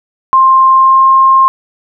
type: tone with pitch glide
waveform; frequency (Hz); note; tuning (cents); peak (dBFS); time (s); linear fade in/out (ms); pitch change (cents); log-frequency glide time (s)
sine; 1055 to 1063.6; C6 to C6; +14 to +28; -3; 0.33-1.48; 0; +14; 0.71-1.08
effects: none